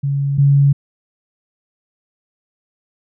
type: tone pair in turn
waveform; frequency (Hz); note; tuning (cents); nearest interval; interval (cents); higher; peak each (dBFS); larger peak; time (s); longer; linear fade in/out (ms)
sine; 140 / 140.53; C#3 / C#3; +18 / +24; unison; 6; second; -15 / -8; second; 0.03-0.38 / 0.38-0.73; neither; 10
effects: none